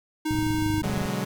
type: tone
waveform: square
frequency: 311.1 Hz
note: D#4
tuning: in tune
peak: -25 dBFS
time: 0.25-0.82 s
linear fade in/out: 10 ms
type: linear sweep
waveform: sine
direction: down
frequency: 116.54 to 100 Hz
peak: -29 dBFS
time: 0.3-0.81 s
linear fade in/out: 20 ms
type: click train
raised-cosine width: 5 ms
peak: -20 dBFS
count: 20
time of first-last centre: 0.31-1.055 s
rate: 25.5 Hz
type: chord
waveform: sawtooth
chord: G# half-diminished seventh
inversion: first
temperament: equal with one note detuned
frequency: 123.47 / 145.57 / 185 / 207.7 Hz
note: B2 / D3 / F#3 / G#3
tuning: 0 / -15 / 0 / 0 cents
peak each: -30 / -29 / -26 / -27 dBFS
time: 0.83-1.25 s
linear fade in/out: 10 ms
effects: 8-bit